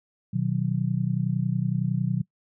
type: chord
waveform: sine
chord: B major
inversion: none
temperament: just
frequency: 123.47 / 154.34 / 185.21 Hz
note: B2 / D#3 / F#3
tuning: 0 / -14 / +2 cents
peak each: -27 dBFS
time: 0.33-2.22 s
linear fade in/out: 10 ms
effects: noise-tail reverb RT60 0.1 s tail -22 dB re dry